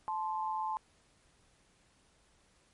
sine tone pair together, 870.7 / 1046.5 Hz, A5 / C6, -18 / 0 cents, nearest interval minor third, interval 318 cents, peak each -34 / -37 dBFS, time 0.08-0.77 s, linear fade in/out 0 ms, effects pink hiss -68 dBFS RMS until 2.73 s + MP3 48 kbps

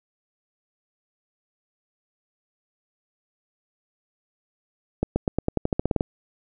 accelerating click train, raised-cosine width 2 ms, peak -8 dBFS, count 13, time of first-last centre 5.03-6.009 s, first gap 130 ms, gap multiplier 0.91, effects none

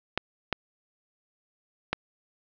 clicks, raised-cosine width 0.3 ms, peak -9 dBFS, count 3, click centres 0.176 / 0.527 / 1.93 s, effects low-pass 5000 Hz 12 dB/octave

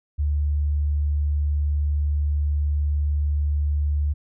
sine tone, 73.4 Hz, D2, in tune, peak -19 dBFS, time 0.18-4.14 s, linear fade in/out 20 ms, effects none

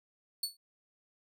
sawtooth tone with exponential decay, 4435 Hz, C#8, in tune, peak -26 dBFS, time 0.43-0.57 s, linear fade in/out 5 ms, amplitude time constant 29 ms, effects none

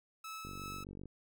sawtooth tone with tremolo, 1302 Hz, E6, 22 cents flat, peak -39 dBFS, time 0.24-0.84 s, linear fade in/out 5 ms, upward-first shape sine, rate 2.7 Hz, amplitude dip 40%
click train, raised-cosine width 3 ms, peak -35 dBFS, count 30, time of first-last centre 0.45-1.057 s, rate 47.8 Hz
effects none

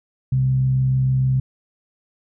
sine tone with frequency modulation, 130.9 Hz, C3, 1 cent sharp, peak -15 dBFS, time 0.32-1.4 s, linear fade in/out 5 ms, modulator 66.6 Hz, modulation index 0.24, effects none

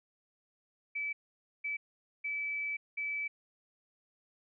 sine tone bursts at uneven times, 2304 Hz, D7, 34 cents flat, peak -33 dBFS, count 4, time 0.95-1.13 / 1.64-1.77 / 2.24-2.77 / 2.97-3.28 s, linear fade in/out 10 ms, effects none

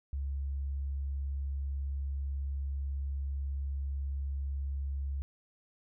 sine tone, 69.1 Hz, C#2, 5 cents flat, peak -32 dBFS, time 0.13-5.22 s, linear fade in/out 0 ms, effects none

